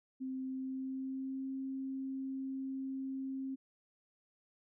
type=tone with pitch glide; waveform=sine; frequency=261.6 to 266.8 Hz; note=C4 to C4; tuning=0 to +34 cents; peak=-37 dBFS; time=0.2-3.56 s; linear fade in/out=20 ms; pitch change=+34 cents; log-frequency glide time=0.43-1.48 s; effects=none